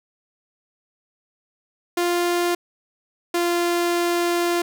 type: tone pair in turn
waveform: sawtooth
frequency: 349.2 / 346.4 Hz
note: F4 / F4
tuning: 0 / -14 cents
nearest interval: unison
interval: 14 cents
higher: first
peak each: -15 dBFS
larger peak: neither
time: 1.97-2.55 / 3.34-4.62 s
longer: second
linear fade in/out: 5 ms
effects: none